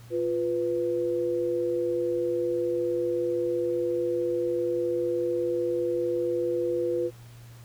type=tone pair together; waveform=sine; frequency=350 / 495 Hz; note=F4 / B4; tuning=+4 / +4 cents; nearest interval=tritone; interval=600 cents; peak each=-27 dBFS; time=0.1-7.11 s; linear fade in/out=50 ms; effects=added 118 Hz sine -45 dBFS peak until 7.64 s + pink hiss -55 dBFS RMS until 7.64 s